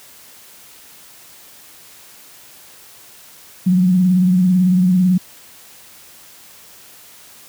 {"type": "tone with vibrato", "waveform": "sine", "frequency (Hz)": 182.7, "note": "F#3", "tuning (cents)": -22, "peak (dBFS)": -10, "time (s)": [3.66, 5.18], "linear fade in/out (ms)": 10, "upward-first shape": "triangle", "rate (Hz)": 18, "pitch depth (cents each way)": 67, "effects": ["white hiss -43 dBFS RMS until 7.48 s", "high-pass 60 Hz 12 dB/octave"]}